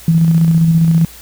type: tone with tremolo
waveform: sine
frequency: 164.2 Hz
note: E3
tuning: 6 cents flat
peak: -6 dBFS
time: 0.08-1.05 s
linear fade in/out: 2 ms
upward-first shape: square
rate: 15 Hz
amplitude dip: 30%
effects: added 60 Hz sine -41 dBFS peak until 1.21 s + white hiss -37 dBFS RMS until 1.21 s